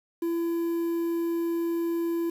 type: tone with quantisation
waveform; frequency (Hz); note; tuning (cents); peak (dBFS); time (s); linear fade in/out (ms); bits
triangle; 336.8; E4; +37; -23; 0.22-2.3; 5; 8
effects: none